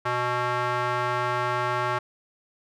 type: tone with band-pass filter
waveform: square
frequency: 123.1 Hz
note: B2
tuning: 5 cents flat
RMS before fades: -26 dBFS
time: 0.05-1.99 s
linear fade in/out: 10 ms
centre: 1200 Hz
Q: 1.6
effects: none